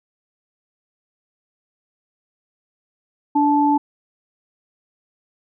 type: tone pair together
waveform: sine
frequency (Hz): 291.2 / 872.6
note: D4 / A5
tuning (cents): -15 / -15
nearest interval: octave + perfect fifth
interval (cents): 1900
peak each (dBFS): -16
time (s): 3.35-3.78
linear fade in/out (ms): 10
effects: none